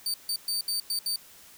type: tone bursts at uneven times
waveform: sawtooth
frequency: 4600 Hz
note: D8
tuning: 37 cents flat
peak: -24 dBFS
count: 6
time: 0.06-0.14 / 0.29-0.36 / 0.48-0.61 / 0.68-0.8 / 0.9-0.99 / 1.06-1.16 s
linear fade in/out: 2 ms
effects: white hiss -52 dBFS RMS until 1.57 s